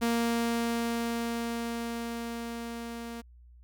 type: tone with level ramp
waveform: sawtooth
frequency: 233.1 Hz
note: A#3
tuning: in tune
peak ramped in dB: -21 to -34 dBFS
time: 0.01-3.22 s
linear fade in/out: 20 ms
effects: added 60 Hz sine -51 dBFS peak until 3.63 s